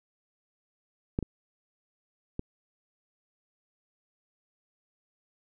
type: clicks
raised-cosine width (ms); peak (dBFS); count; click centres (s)
3; -14 / -20 / -19; 3; 1.189 / 1.227 / 2.394
effects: none